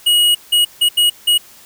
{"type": "tone bursts at uneven times", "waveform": "square", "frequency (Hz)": 2900, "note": "F#7", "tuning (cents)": -35, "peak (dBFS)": -10, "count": 5, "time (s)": [[0.06, 0.35], [0.52, 0.65], [0.81, 0.89], [0.97, 1.1], [1.27, 1.38]], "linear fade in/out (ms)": 10, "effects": ["white hiss -43 dBFS RMS until 1.65 s"]}